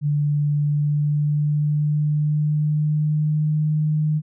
sine tone with pitch glide, 146.83 to 153.07 Hz, D3 to D#3, 0 to -28 cents, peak -17 dBFS, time 0.01-4.22 s, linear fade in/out 50 ms, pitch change +72 cents, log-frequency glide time 0.58-3.69 s, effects none

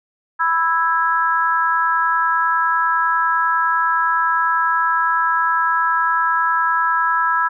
harmonic tone, 329.9 Hz, E4, 1 cent sharp, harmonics 3 / 4 / 5, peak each -19 / -18 / -20 dBFS, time 0.39-7.49 s, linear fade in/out 20 ms, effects none

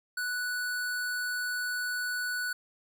square tone, 1480 Hz, F#6, in tune, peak -31 dBFS, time 0.17-2.53 s, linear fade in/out 5 ms, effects none

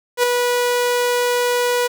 sawtooth tone with ADSR envelope, 488.4 Hz, B4, 19 cents flat, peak -7 dBFS, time 0.17-1.88 s, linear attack 64 ms, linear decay 4 ms, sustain -5 dB, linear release 17 ms, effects 7-bit

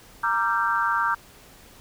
sine chord, G minor seventh, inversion first, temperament equal with one note detuned, 932.3 / 1174.7 / 1365.8 / 1568 Hz, Bb5 / D6 / F6 / G6, 0 / 0 / -39 / 0 cents, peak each -26 dBFS, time 0.23-1.15 s, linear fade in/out 10 ms, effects pink hiss -50 dBFS RMS until 1.8 s

